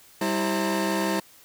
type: tone cluster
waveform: 30% pulse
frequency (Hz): 196.2 / 325.8 / 529 / 910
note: G3 / E4 / C5 / A#5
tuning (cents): +2 / -20 / +19 / -42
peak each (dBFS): -25 / -25 / -29 / -28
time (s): 0.21-1.2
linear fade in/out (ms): 5
effects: white hiss -53 dBFS RMS until 1.44 s